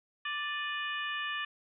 harmonic tone with a mistuned harmonic, 587.3 Hz, D5, in tune, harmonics 2 / 3 / 4 / 5 / 6, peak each -39 / -36 / -41 / -40 / -48 dBFS, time 0.25-1.45 s, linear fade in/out 5 ms, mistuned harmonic 4, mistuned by +80 cents, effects none

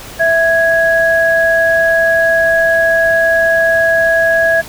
sine tone pair together, 660 / 1661.2 Hz, E5 / G#6, +2 / 0 cents, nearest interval octave + major third, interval 1598 cents, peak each -11 dBFS, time 0.19-4.62 s, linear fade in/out 20 ms, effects pink hiss -31 dBFS RMS until 4.68 s

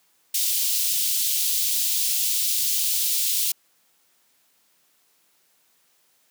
white high-pass noise, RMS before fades -23 dBFS, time 0.34-3.52 s, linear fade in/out 5 ms, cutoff 3100 Hz, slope 24 dB/octave, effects white hiss -64 dBFS RMS until 6.3 s + high-pass 150 Hz 12 dB/octave

